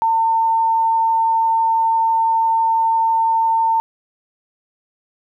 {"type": "tone", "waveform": "sine", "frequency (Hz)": 903, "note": "A5", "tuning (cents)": 45, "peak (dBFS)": -13, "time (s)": [0.02, 3.8], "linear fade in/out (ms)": 0, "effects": ["9-bit"]}